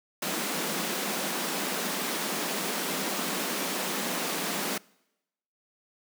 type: high-pass noise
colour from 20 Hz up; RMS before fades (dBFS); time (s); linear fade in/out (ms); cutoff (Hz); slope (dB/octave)
pink; -31; 0.22-4.78; 5; 170; 96
effects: noise-tail reverb RT60 0.9 s tail -25 dB re dry